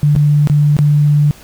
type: tone with dropouts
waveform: sine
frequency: 147.3 Hz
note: D3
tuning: 6 cents sharp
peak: -7 dBFS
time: 0.03-1.31 s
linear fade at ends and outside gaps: 0 ms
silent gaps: 0.152-0.162 / 0.473-0.498 / 0.767-0.789 s
effects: pink hiss -40 dBFS RMS until 1.43 s